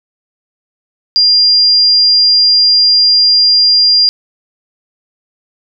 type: tone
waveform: sine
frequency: 4800 Hz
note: D8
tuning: 37 cents sharp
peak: -5 dBFS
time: 1.16-4.09 s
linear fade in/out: 0 ms
effects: none